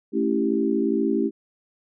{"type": "chord", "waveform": "sine", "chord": "A dominant seventh", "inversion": "none", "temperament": "equal", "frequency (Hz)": [220, 277.2, 329.6, 392], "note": ["A3", "C#4", "E4", "G4"], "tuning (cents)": [0, 0, 0, 0], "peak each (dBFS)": -25, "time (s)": [0.12, 1.31], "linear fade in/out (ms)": 50, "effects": []}